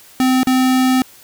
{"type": "tone with dropouts", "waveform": "square", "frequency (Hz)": 257.9, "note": "C4", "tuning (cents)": -25, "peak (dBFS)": -12, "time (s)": [0.2, 1.02], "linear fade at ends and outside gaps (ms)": 1, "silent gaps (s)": [0.432, 0.471], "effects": ["white hiss -44 dBFS RMS until 1.23 s"]}